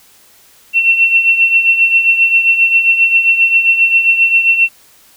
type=tone with tremolo; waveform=sine; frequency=2708 Hz; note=E7; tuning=46 cents sharp; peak=-4 dBFS; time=0.73-4.69 s; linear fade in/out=50 ms; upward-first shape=triangle; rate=7.5 Hz; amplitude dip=70%; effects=white hiss -46 dBFS RMS until 5.16 s